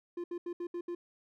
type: tone bursts at uneven times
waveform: triangle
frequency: 348.1 Hz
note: F4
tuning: 6 cents flat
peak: -33 dBFS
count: 6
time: 0.17-0.24 / 0.31-0.38 / 0.46-0.53 / 0.6-0.67 / 0.74-0.81 / 0.88-0.95 s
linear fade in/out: 5 ms
effects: none